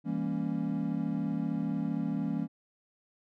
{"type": "chord", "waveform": "triangle", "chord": "E diminished seventh", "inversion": "none", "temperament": "equal with one note detuned", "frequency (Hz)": [164.81, 200, 233.1, 277.2], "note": ["E3", "G3", "Bb3", "Db4"], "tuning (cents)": [0, 35, 0, 0], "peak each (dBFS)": -33, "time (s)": [0.04, 2.48], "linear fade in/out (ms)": 50, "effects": []}